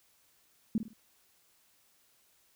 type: tone with echo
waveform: sine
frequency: 219.7 Hz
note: A3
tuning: 2 cents flat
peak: -25 dBFS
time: 0.75-0.78 s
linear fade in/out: 2 ms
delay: 51 ms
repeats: 3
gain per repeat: -9 dB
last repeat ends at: 0.933 s
effects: white hiss -68 dBFS RMS until 2.55 s